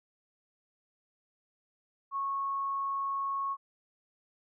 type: tone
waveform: sine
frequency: 1100 Hz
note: C#6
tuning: 14 cents flat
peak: -30 dBFS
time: 2.11-3.57 s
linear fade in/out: 50 ms
effects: none